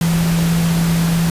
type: tone in noise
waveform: sine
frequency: 167.4 Hz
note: E3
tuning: 27 cents sharp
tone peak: -13 dBFS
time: 0.01-1.3 s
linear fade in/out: 2 ms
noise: pink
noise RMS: -24 dBFS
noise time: 0.01-1.3 s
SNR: +8 dB
effects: resampled to 32000 Hz